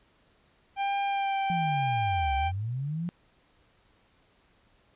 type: tone with vibrato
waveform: 45% pulse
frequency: 790 Hz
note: G5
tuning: 13 cents sharp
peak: -26 dBFS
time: 0.76-2.52 s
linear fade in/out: 50 ms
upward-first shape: sine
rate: 1.1 Hz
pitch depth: 17 cents each way
type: linear two-way sweep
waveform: sine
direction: down then up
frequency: 177.8 to 65.9 to 177.8 Hz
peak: -29 dBFS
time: 1.5-3.09 s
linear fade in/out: 0 ms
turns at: 2.35 s
effects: pink hiss -65 dBFS RMS until 4.95 s + resampled to 8000 Hz